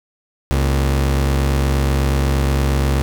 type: tone pair together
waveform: 30% pulse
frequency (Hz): 68.4 / 229.9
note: C#2 / A#3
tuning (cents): -23 / -24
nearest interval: octave + major sixth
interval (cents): 2099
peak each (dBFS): -12 / -23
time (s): 0.51-3.02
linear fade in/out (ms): 0
effects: none